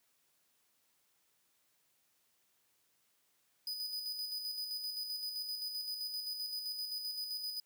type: tone with tremolo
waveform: 45% pulse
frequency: 4978 Hz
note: D#8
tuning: in tune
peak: -36 dBFS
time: 3.67-7.6 s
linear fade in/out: 2 ms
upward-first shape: square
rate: 7.7 Hz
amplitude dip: 40%
effects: white hiss -75 dBFS RMS until 7.65 s + high-pass 80 Hz 12 dB/octave